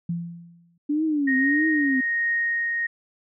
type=tone with exponential decay; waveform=sine; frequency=170.6 Hz; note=F3; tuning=40 cents flat; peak=-22 dBFS; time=0.09-0.78 s; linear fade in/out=5 ms; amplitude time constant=150 ms
type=tone with vibrato; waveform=sine; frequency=287.9 Hz; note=D4; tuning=34 cents flat; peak=-20 dBFS; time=0.89-2.01 s; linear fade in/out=10 ms; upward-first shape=triangle; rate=1.6 Hz; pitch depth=190 cents each way
type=tone with tremolo; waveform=sine; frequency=1864.7 Hz; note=A#6; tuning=in tune; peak=-20 dBFS; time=1.27-2.87 s; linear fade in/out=10 ms; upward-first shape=triangle; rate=1.2 Hz; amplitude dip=30%
effects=none